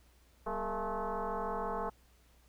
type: tone with frequency modulation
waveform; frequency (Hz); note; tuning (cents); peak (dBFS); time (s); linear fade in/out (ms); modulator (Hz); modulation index
sine; 196; G3; 0; -33; 0.46-1.9; 10; 219; 4.8
effects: added 60 Hz sine -63 dBFS peak until 2.48 s + pink hiss -68 dBFS RMS until 2.48 s